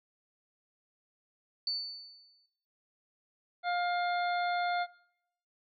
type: tone with exponential decay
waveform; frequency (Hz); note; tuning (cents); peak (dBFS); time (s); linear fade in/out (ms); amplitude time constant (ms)
sine; 4500; C#8; +25; -28; 1.67-2.46; 2; 170
type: harmonic tone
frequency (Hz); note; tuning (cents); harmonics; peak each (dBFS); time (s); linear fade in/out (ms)
706; F5; +19; 1 / 2 / 3 / 5 / 6; -30 / -36 / -40 / -44 / -46; 3.63-4.87; 50
effects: noise-tail reverb RT60 0.7 s tail -19 dB re dry